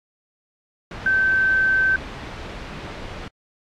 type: tone in noise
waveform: sine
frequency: 1546 Hz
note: G6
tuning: 24 cents flat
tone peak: -15 dBFS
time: 1.06-1.96 s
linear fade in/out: 2 ms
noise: pink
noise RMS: -33 dBFS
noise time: 0.91-3.28 s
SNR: +15 dB
effects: low-pass 3000 Hz 12 dB/octave + AAC 64 kbps